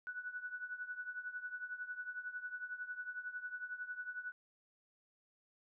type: tone with tremolo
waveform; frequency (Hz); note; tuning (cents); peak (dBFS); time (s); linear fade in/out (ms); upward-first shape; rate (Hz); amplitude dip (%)
sine; 1480; F#6; 0; -38; 0.07-4.32; 0; triangle; 11; 85
effects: none